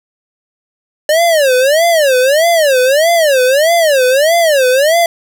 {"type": "tone with vibrato", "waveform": "square", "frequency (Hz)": 587.3, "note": "D5", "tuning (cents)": 0, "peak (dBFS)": -8, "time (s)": [1.09, 5.06], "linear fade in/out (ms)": 2, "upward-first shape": "sine", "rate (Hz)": 1.6, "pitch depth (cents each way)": 270, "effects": []}